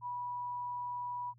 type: tone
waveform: sine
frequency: 978 Hz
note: B5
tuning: 17 cents flat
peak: -36 dBFS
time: 0.01-1.34 s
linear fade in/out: 50 ms
effects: added 119 Hz sine -59 dBFS peak until 1.38 s